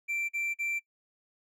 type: tone bursts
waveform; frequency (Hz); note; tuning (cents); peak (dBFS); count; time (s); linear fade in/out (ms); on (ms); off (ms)
triangle; 2349; D7; 0; -28; 3; 0.08-0.796; 20; 210; 43
effects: noise-tail reverb RT60 0.1 s tail -23 dB re dry